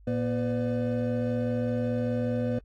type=tone cluster; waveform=triangle; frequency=114.3 / 240.1 / 505 / 590 Hz; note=A#2 / B3 / B4 / D5; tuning=-34 / -49 / +39 / +8 cents; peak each=-29 / -27 / -29 / -35 dBFS; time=0.07-2.59 s; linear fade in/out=5 ms; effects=added 50 Hz sine -50 dBFS peak until 2.64 s + AAC 48 kbps